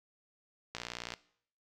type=click train; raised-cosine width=0.2 ms; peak=-21 dBFS; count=24; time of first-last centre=0.75-1.138 s; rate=59.3 Hz; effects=noise-tail reverb RT60 0.6 s tail -19 dB re dry